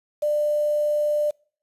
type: tone with quantisation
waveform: sine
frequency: 595 Hz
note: D5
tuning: 22 cents sharp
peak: -19 dBFS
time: 0.22-1.31 s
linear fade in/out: 10 ms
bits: 7
effects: noise-tail reverb RT60 0.5 s tail -26 dB re dry + resampled to 32000 Hz